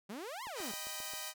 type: exponential two-way sweep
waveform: sawtooth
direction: up then down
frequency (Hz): 185.7 to 1108.7 to 185.7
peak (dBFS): -38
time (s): 0.09-0.72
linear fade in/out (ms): 10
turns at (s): 0.44
type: click train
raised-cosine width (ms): 1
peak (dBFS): -37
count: 6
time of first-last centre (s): 0.47-1.136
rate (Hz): 7.51
type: chord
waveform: 5% pulse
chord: Eb augmented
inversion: none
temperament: equal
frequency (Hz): 622.3 / 784 / 987.8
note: Eb5 / G5 / B5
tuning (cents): 0 / 0 / 0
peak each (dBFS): -34 / -35 / -34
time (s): 0.54-1.34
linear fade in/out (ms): 50
type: high-pass noise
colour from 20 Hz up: white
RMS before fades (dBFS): -48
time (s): 0.59-1.33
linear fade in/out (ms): 50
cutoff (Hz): 4700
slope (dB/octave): 24
effects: none